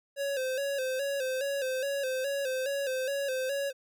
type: tone with vibrato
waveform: square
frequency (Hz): 538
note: C5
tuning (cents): +48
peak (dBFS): -30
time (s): 0.16-3.73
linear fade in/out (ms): 50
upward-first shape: square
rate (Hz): 2.4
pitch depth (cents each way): 66
effects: none